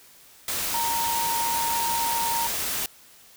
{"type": "tone in noise", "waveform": "sine", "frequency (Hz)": 927, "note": "A#5", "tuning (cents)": -10, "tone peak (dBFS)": -25, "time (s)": [0.74, 2.47], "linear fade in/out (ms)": 2, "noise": "white", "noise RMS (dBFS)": -28, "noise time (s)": [0.48, 2.86], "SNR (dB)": 0, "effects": ["white hiss -52 dBFS RMS until 3.36 s"]}